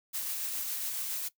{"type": "noise with tremolo", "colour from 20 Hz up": "blue", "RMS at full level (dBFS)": -34, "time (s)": [0.13, 1.29], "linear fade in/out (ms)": 20, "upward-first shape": "sine", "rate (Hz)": 7.2, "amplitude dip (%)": 25, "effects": ["noise-tail reverb RT60 0.1 s tail -18 dB re dry"]}